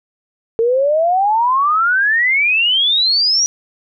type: exponential sweep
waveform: sine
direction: up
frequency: 447.4 to 5860 Hz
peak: -11 dBFS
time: 0.59-3.46 s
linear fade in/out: 0 ms
effects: none